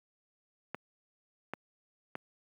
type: clicks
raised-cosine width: 0.5 ms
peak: -21 dBFS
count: 3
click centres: 0.746 / 1.536 / 2.154 s
effects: high-pass 150 Hz 12 dB/octave + 10-bit